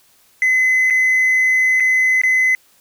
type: tone with dropouts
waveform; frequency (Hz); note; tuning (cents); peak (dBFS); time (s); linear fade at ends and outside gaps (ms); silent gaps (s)
triangle; 2033; B6; +50; -9; 0.42-2.55; 1; 0.901-0.906 / 1.8-1.804 / 2.216-2.235
effects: tanh soft clip ceiling -7 dBFS + white hiss -54 dBFS RMS until 2.8 s